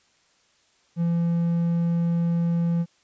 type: tone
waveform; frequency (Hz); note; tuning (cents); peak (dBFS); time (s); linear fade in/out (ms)
triangle; 169.6; E3; +50; -18; 0.96-2.86; 50
effects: white hiss -63 dBFS RMS until 3.03 s + resampled to 16000 Hz